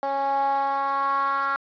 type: tone with band-pass filter sweep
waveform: 10% pulse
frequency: 275.6 Hz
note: C#4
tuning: 10 cents flat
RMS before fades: -24 dBFS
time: 0.03-1.56 s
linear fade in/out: 0 ms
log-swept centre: 700 to 1300 Hz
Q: 5
effects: resampled to 11025 Hz + 8-bit